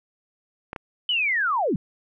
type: clicks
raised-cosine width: 0.5 ms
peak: -17 dBFS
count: 2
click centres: 0.731 / 0.762 s
type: linear sweep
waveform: sine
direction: down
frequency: 3056 to 138.59 Hz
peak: -20 dBFS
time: 1.09-1.76 s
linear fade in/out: 2 ms
effects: none